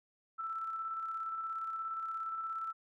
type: tone with tremolo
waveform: sine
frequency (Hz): 1325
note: E6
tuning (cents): +9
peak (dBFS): -35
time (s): 0.38-2.73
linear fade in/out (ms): 20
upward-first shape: square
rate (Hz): 17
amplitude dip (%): 30
effects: none